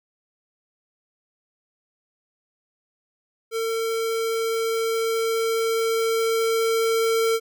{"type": "tone with level ramp", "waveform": "square", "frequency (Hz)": 452.4, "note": "A4", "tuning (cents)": 48, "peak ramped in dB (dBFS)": [-24, -19], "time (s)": [3.51, 7.4], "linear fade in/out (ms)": 50, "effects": []}